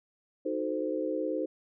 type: chord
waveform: sine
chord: D# diminished seventh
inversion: none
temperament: equal with one note detuned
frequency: 311.1 / 370 / 440 / 518.4 Hz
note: D#4 / F#4 / A4 / C5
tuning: 0 / 0 / 0 / -16 cents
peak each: -33 / -37 / -36 / -33 dBFS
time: 0.45-1.46 s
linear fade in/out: 10 ms
effects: none